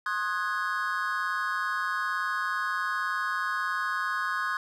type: chord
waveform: triangle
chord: Ab dominant seventh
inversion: first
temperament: equal with one note detuned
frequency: 1066.6 / 1244.5 / 1480 / 1661.2 Hz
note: C6 / Eb6 / Gb6 / Ab6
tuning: +33 / 0 / 0 / 0 cents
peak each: -31 dBFS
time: 0.06-4.57 s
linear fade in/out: 2 ms
effects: none